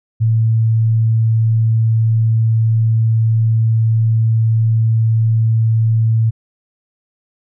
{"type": "tone", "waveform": "sine", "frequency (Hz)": 112.3, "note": "A2", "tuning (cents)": 36, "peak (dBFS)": -10, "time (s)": [0.2, 6.31], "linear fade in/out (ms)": 20, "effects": []}